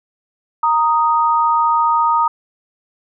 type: tone pair together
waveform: sine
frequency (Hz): 930 / 1244.5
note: A#5 / D#6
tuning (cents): -4 / 0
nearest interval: perfect fourth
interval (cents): 504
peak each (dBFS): -14 / -15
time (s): 0.63-2.28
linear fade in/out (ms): 5
effects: none